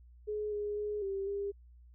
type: tone with pitch steps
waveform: sine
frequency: 421.9 / 414.4 / 417.7 / 391.2 / 401.5 Hz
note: G#4 / G#4 / G#4 / G4 / G4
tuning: +27 / -4 / +10 / -4 / +41 cents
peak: -33 dBFS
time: 0.27-1.52 s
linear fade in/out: 20 ms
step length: 250 ms
effects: added 60 Hz sine -54 dBFS peak until 1.94 s